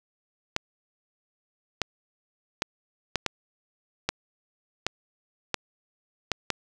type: clicks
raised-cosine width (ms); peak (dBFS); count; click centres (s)
0.2; -7; 10; 0.564 / 1.817 / 2.621 / 3.157 / 3.263 / 4.09 / 4.866 / 5.543 / 6.317 / 6.503
effects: none